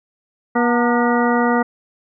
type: harmonic tone with a mistuned harmonic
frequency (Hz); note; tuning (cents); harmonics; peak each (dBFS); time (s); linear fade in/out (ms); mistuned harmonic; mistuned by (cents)
240.5; B3; -46; 1 / 2 / 3 / 4 / 5 / 6 / 8; -17 / -20 / -22 / -23 / -24 / -25 / -26; 0.55-1.63; 10; 4; -84
effects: none